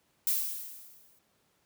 violet noise with exponential decay, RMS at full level -26 dBFS, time 0.27-1.19 s, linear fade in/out 2 ms, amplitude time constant 200 ms, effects pink hiss -71 dBFS RMS until 1.65 s + high-pass 100 Hz 12 dB/octave

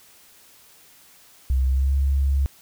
sine tone with pitch glide, 65.2 to 68.76 Hz, C2 to C#2, -5 to -13 cents, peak -17 dBFS, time 1.5-2.46 s, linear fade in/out 0 ms, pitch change +92 cents, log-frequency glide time 1.67-1.94 s, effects white hiss -52 dBFS RMS until 2.61 s

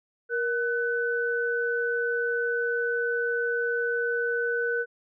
sine tone pair together, 471.5 / 1501 Hz, A#4 / F#6, +20 / +24 cents, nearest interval octave + minor sixth, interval 2004 cents, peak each -27 dBFS, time 0.29-4.86 s, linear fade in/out 50 ms, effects none

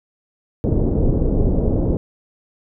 pink low-pass noise, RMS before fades -17 dBFS, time 0.64-1.97 s, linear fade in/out 0 ms, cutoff 500 Hz, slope 24 dB/octave, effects none

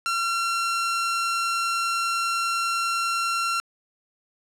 sawtooth tone, 1365 Hz, F6, 40 cents flat, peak -19 dBFS, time 0.06-3.6 s, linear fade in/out 0 ms, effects low-pass 9000 Hz 12 dB/octave + 8-bit

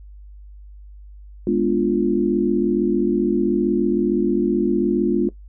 sine chord, G# diminished seventh, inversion none, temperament equal, 207.7 / 246.9 / 293.7 / 349.2 Hz, G#3 / B3 / D4 / F4, 0 / 0 / 0 / 0 cents, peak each -22 / -23 / -22 / -19 dBFS, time 1.47-5.29 s, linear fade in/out 2 ms, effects noise-tail reverb RT60 0.1 s tail -17 dB re dry + added 50 Hz sine -38 dBFS peak until 5.48 s

